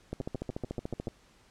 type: two click trains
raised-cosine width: 2 ms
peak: -24 / -21 dBFS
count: 7 / 14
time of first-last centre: 0.21-1.081 / 0.13-1.072 s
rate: 6.89 / 13.8 Hz
effects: pink hiss -62 dBFS RMS until 1.5 s + low-pass 8000 Hz 12 dB/octave